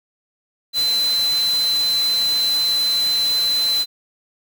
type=tone in noise; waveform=sine; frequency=4048 Hz; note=B7; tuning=42 cents sharp; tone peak=-16 dBFS; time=0.73-3.86 s; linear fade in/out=50 ms; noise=white; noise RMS=-29 dBFS; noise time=0.73-3.86 s; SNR=+10 dB; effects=none